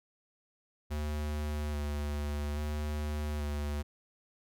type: tone with vibrato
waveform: square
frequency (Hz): 74.1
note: D2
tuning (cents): +16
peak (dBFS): -33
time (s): 0.9-3.83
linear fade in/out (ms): 20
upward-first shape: square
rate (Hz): 0.6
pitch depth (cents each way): 19
effects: none